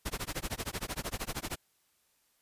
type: noise with tremolo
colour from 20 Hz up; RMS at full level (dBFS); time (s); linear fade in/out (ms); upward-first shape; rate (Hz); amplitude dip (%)
pink; -34; 0.05-1.56; 10; sine; 13; 100
effects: white hiss -72 dBFS RMS until 2.41 s + resampled to 32000 Hz